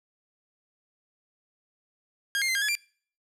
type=tone with pitch steps; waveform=sawtooth; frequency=1622 / 2122 / 2070 / 1615 / 1698 / 2370 Hz; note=G#6 / C7 / C7 / G#6 / G#6 / D7; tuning=-41 / +24 / -19 / -49 / +38 / +15 cents; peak=-21 dBFS; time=2.35-2.752 s; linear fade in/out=0 ms; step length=67 ms; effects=noise-tail reverb RT60 0.5 s tail -26 dB re dry + low-pass 12000 Hz 12 dB/octave